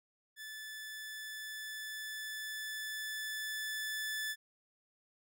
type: tone with level ramp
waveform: sawtooth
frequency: 1742 Hz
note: A6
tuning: 18 cents flat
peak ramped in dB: -41 to -32 dBFS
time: 0.36-4.36 s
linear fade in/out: 50 ms
effects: none